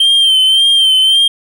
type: tone with vibrato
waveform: triangle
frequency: 3134 Hz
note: G7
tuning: 1 cent flat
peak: -5 dBFS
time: 0-1.28 s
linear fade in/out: 5 ms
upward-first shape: sine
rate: 1.8 Hz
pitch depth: 44 cents each way
effects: none